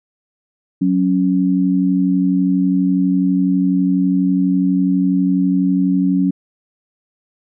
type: tone pair together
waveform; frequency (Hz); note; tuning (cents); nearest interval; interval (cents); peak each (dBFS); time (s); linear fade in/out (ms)
sine; 184.88 / 277; F#3 / C#4; -1 / -1; perfect fifth; 700; -15; 0.81-6.31; 10
effects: none